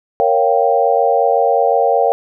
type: chord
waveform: sine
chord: G half-diminished seventh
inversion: first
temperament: equal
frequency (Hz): 466.2 / 554.4 / 698.5 / 784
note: Bb4 / Db5 / F5 / G5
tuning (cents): 0 / 0 / 0 / 0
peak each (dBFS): -16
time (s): 0.2-2.12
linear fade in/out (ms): 0
effects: none